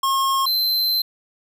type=tone pair in turn; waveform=square; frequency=1079 / 4094 Hz; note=C#6 / C8; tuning=-47 / -38 cents; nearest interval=octave + major seventh; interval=2309 cents; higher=second; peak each=-18 dBFS; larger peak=neither; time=0.03-0.46 / 0.46-1.02 s; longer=second; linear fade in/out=5 ms; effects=none